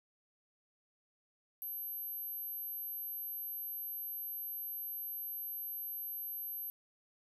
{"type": "tone", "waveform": "sine", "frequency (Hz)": 12420, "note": "G9", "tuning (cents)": -17, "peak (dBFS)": -39, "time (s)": [1.62, 6.7], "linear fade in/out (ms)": 0, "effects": []}